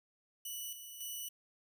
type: tone with tremolo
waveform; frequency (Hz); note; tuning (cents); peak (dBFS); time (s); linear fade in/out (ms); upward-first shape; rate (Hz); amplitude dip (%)
5% pulse; 2961; F#7; +1; -32; 0.45-1.29; 5; square; 1.8; 55
effects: none